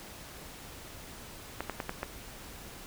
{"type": "clicks", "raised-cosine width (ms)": 0.5, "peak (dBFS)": -18, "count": 5, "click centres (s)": [1.606, 1.697, 1.802, 1.894, 2.031], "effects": ["pink hiss -47 dBFS RMS until 2.86 s"]}